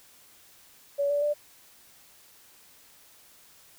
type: tone with pitch steps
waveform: sine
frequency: 567 / 578.2 / 589.7 Hz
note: C#5 / D5 / D5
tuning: +39 / -27 / +7 cents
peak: -23 dBFS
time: 0.98-1.34 s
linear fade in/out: 20 ms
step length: 120 ms
effects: white hiss -56 dBFS RMS until 3.78 s

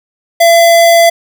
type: tone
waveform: square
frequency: 676 Hz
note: E5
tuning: 43 cents sharp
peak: -4 dBFS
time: 0.4-1.1 s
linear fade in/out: 10 ms
effects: none

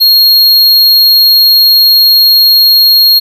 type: tone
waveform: square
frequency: 4270 Hz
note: C8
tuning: 34 cents sharp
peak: -3 dBFS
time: 0-3.2 s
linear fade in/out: 20 ms
effects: none

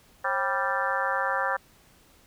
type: harmonic tone with a mistuned harmonic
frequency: 196 Hz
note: G3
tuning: in tune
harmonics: 3 / 4 / 5 / 6 / 7 / 8 / 9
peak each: -32 / -32 / -32 / -32 / -32 / -32 / -32 dBFS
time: 0.24-1.57 s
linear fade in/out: 10 ms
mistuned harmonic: 3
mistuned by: -150 cents
effects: pink hiss -58 dBFS RMS until 2.26 s

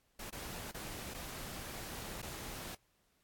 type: noise with dropouts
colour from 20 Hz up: pink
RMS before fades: -45 dBFS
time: 0.19-2.75 s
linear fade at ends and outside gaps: 5 ms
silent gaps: 0.3-0.325 / 0.714-0.744 / 1.138-1.145 / 2.219-2.226 s
effects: pink hiss -75 dBFS RMS until 3.23 s + AAC 64 kbps

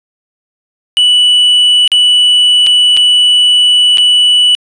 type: tone with dropouts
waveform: triangle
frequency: 2960 Hz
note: F#7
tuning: in tune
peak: -3 dBFS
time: 0.97-4.55 s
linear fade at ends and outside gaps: 0 ms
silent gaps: 1.876-1.918 / 2.665-2.669 / 2.967-2.972 / 3.973-3.982 s
effects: resampled to 22050 Hz

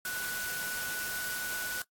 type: tone in noise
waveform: sine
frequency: 1480 Hz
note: F#6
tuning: in tune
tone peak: -35 dBFS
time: 0.05-1.82 s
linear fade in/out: 2 ms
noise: white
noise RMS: -38 dBFS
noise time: 0.05-1.82 s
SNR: 0 dB
effects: noise-tail reverb RT60 0.1 s tail -21 dB re dry + AAC 64 kbps

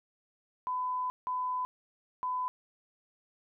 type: tone bursts at uneven times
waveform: sine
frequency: 1005 Hz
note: B5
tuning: 30 cents sharp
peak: -30 dBFS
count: 3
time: 0.67-1.1 / 1.27-1.65 / 2.23-2.48 s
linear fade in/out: 0 ms
effects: none

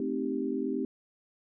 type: chord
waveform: sine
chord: A half-diminished seventh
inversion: none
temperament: equal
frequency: 220 / 261.6 / 311.1 / 392 Hz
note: A3 / C4 / Eb4 / G4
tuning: 0 / 0 / 0 / 0 cents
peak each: -37 / -32 / -35 / -34 dBFS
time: 0-0.85 s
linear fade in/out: 2 ms
effects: none

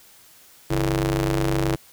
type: ring-modulated tone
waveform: sawtooth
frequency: 98.8 Hz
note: G2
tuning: 14 cents sharp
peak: -13 dBFS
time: 0.7-1.76 s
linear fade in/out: 10 ms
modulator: 233 Hz
effects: white hiss -51 dBFS RMS until 1.92 s

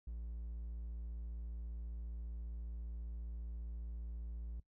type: tone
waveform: triangle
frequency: 57.4 Hz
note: A#1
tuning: 26 cents flat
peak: -40 dBFS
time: 0.07-4.6 s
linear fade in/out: 5 ms
effects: noise-tail reverb RT60 0.1 s tail -18 dB re dry

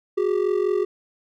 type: ring-modulated tone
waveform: triangle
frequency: 390 Hz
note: G4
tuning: 9 cents flat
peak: -14 dBFS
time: 0.17-0.85 s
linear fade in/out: 10 ms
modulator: 22.5 Hz
effects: none

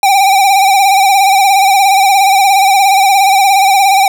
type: tone with vibrato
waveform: square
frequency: 784 Hz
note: G5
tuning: in tune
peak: -6 dBFS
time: 0.03-4.08 s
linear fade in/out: 2 ms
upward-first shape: sine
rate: 17 Hz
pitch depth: 60 cents each way
effects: none

